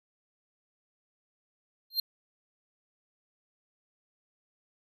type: tone with exponential growth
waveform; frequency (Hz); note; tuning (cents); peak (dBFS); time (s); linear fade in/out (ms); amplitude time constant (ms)
square; 4186; C8; 0; -22; 1.9-2; 5; 20
effects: none